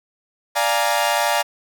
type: chord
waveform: sawtooth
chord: Bb dominant seventh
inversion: first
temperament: equal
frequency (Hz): 587.3 / 698.5 / 830.6 / 932.3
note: D5 / F5 / Ab5 / Bb5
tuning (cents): 0 / 0 / 0 / 0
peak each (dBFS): -19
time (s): 0.55-1.43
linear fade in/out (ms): 20
effects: none